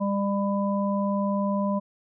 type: harmonic tone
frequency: 199.8 Hz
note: G3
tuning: 33 cents sharp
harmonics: 1 / 3 / 5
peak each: -24 / -29 / -31 dBFS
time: 0-1.8 s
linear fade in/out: 20 ms
effects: none